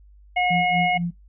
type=harmonic tone; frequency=722 Hz; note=F#5; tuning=43 cents flat; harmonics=1 / 3 / 4; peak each=-20 / -22 / -31 dBFS; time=0.36-0.98 s; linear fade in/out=10 ms
type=tone with tremolo; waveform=sine; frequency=172.7 Hz; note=F3; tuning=19 cents flat; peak=-21 dBFS; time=0.5-1.11 s; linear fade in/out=10 ms; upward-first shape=sine; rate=4.2 Hz; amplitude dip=95%
effects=noise-tail reverb RT60 0.2 s tail -24 dB re dry + added 50 Hz sine -47 dBFS peak until 1.28 s